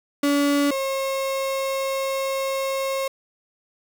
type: tone pair in turn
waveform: 35% pulse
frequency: 285.6 / 539.1 Hz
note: D4 / C#5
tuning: -48 / -48 cents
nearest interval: major seventh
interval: 1100 cents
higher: second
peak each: -16 / -21 dBFS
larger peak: first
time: 0.23-0.71 / 0.71-3.08 s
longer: second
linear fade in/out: 5 ms
effects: 8-bit